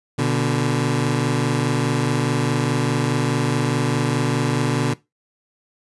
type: tone pair together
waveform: 20% pulse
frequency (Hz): 122.02 / 146.83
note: B2 / D3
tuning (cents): -20 / 0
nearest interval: minor third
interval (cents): 320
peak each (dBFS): -16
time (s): 0.18-4.94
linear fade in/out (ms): 10
effects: noise-tail reverb RT60 0.2 s tail -19 dB re dry + resampled to 24000 Hz